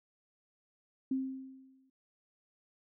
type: tone with exponential decay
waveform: sine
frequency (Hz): 264.2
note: C4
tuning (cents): +17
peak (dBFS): -28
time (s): 1.11-1.9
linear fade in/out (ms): 5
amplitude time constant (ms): 170
effects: none